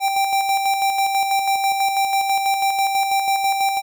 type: tone with tremolo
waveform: square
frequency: 784 Hz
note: G5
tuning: in tune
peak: -16 dBFS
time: 0-3.82 s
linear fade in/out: 50 ms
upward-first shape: square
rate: 6.1 Hz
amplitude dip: 40%
effects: none